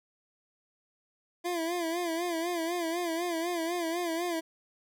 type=tone with vibrato; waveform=25% pulse; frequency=339.4 Hz; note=F4; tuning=49 cents flat; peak=-26 dBFS; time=1.44-4.41 s; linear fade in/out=20 ms; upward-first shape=sine; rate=4 Hz; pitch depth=83 cents each way; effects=none